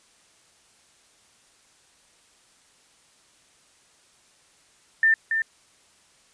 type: tone with echo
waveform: sine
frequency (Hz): 1793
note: A6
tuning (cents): +32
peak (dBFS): -15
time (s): 5.03-5.14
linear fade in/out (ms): 2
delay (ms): 280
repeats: 1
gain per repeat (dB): -6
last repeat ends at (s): 5.42
effects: white hiss -59 dBFS RMS until 6.33 s + resampled to 22050 Hz